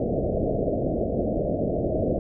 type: low-pass noise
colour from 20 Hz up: white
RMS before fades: -25 dBFS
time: 0-2.19 s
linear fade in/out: 2 ms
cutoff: 670 Hz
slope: 96 dB/octave
effects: none